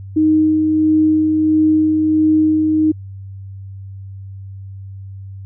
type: tone with tremolo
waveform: sine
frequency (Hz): 311.1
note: D#4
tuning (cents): 0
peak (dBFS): -9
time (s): 0.16-2.92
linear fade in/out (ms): 10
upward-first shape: sine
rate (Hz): 1.5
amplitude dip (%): 30
effects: added 97 Hz sine -29 dBFS peak until 5.45 s